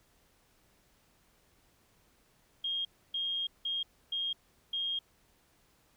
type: tone bursts at uneven times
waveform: sine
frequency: 3238 Hz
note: G#7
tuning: 45 cents flat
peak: -31 dBFS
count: 5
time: 2.64-2.85 / 3.14-3.47 / 3.65-3.83 / 4.12-4.33 / 4.73-4.99 s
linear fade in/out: 5 ms
effects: pink hiss -68 dBFS RMS until 5.96 s

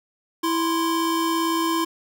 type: tone pair together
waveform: square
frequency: 329.6 / 1046.5 Hz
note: E4 / C6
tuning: 0 / 0 cents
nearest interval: octave + minor sixth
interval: 2000 cents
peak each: -23 / -25 dBFS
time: 0.43-1.85 s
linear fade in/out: 10 ms
effects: none

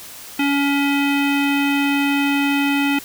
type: tone with low-pass filter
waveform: square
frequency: 282 Hz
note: C#4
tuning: 30 cents sharp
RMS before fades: -18 dBFS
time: 0.39-2.99 s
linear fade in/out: 5 ms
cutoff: 2700 Hz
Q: 4.3
effects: white hiss -37 dBFS RMS until 3.04 s

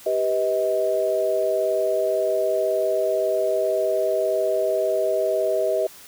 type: chord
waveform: sine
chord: G augmented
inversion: none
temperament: equal with one note detuned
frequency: 392 / 493.9 / 633.1 Hz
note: G4 / B4 / D#5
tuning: 0 / 0 / +30 cents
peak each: -25 / -26 / -21 dBFS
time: 0.06-5.87 s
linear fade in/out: 5 ms
effects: white hiss -45 dBFS RMS until 6.07 s

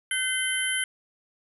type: tone cluster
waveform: sine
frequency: 1531 / 2067 / 3084 / 10870 Hz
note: G6 / C7 / G7 / F9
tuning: -41 / -22 / -29 / -48 cents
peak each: -30 dBFS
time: 0.11-0.84 s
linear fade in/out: 2 ms
effects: none

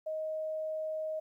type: tone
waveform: sine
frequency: 627 Hz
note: D#5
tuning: 13 cents sharp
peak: -33 dBFS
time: 0.06-1.2 s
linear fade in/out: 10 ms
effects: 12-bit

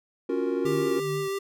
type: chord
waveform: triangle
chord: Gb major seventh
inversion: second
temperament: equal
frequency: 277.2 / 349.2 / 370 / 466.2 Hz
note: Db4 / F4 / Gb4 / Bb4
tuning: 0 / 0 / 0 / 0 cents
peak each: -28 dBFS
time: 0.29-1 s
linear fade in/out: 5 ms
type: tone with vibrato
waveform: square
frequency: 392 Hz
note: G4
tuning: in tune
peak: -28 dBFS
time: 0.65-1.39 s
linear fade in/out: 10 ms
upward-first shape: triangle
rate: 6 Hz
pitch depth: 17 cents each way
type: tone with tremolo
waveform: sine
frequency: 150 Hz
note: D3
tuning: 37 cents sharp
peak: -30 dBFS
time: 0.65-1.28 s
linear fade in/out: 0 ms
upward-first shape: sine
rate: 2.6 Hz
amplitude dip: 90%
effects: none

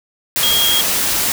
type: tone in noise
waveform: sine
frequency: 3264 Hz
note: G#7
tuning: 31 cents flat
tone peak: -14 dBFS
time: 0.43-0.81 s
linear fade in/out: 0 ms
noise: white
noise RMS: -17 dBFS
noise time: 0.36-1.32 s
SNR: 0 dB
effects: none

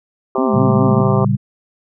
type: harmonic tone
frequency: 130.81 Hz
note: C3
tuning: in tune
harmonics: 3 / 4 / 5 / 6 / 7 / 8 / 9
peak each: -19 / -23 / -23 / -26 / -27 / -25 / -25 dBFS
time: 0.35-1.25 s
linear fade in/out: 2 ms
type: tone with vibrato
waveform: sine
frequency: 237.7 Hz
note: A#3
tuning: 34 cents sharp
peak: -16 dBFS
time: 0.38-1.01 s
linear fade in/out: 2 ms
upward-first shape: sine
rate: 4.9 Hz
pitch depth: 220 cents each way
type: chord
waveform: sine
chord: G diminished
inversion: first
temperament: equal with one note detuned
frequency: 114.08 / 138.59 / 196 Hz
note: Bb2 / Db3 / G3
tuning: -37 / 0 / 0 cents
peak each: -17 dBFS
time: 0.53-1.37 s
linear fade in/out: 20 ms
effects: none

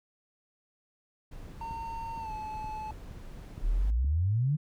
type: noise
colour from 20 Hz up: brown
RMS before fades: -44 dBFS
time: 1.31-3.91 s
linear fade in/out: 10 ms
type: tone with pitch glide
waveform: triangle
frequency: 912 to 864.8 Hz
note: A#5 to A5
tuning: -38 to -30 cents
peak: -34 dBFS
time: 1.61-2.91 s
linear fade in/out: 2 ms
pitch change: -92 cents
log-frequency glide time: 2.18-2.32 s
type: click train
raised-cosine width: 5 ms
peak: -31 dBFS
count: 6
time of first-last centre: 1.71-4.046 s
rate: 2.14 Hz
type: exponential sweep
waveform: sine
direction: up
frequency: 33.67 to 157.6 Hz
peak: -24 dBFS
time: 3.62-4.57 s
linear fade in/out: 20 ms
effects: none

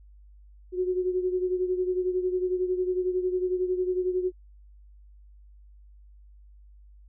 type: beating tone pair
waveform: sine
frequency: 364.4 / 375.4 Hz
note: F#4 / F#4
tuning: -26 / +25 cents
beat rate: 11 Hz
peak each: -25 / -31 dBFS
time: 0.72-4.32 s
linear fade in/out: 50 ms
effects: added 50 Hz sine -49 dBFS peak until 7.08 s

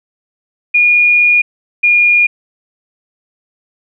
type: tone pair in turn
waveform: sine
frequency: 2436 / 2427 Hz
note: D#7 / D#7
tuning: -37 / -44 cents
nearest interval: unison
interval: 7 cents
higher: first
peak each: -6 dBFS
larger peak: neither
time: 0.74-1.42 / 1.83-2.27 s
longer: first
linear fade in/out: 10 ms
effects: none

